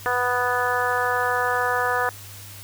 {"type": "harmonic tone", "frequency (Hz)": 246.9, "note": "B3", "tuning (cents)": 0, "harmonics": [2, 3, 4, 5, 6, 7], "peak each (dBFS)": [-27, -27, -27, -27, -27, -27], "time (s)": [0.06, 2.09], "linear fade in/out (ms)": 0, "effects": ["added 100 Hz sine -42 dBFS peak until 2.63 s", "white hiss -42 dBFS RMS until 2.63 s"]}